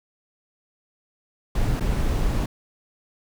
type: noise with dropouts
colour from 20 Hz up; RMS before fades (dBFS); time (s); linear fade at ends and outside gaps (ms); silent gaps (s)
brown; -22; 1.55-2.46; 5; 1.799-1.806
effects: none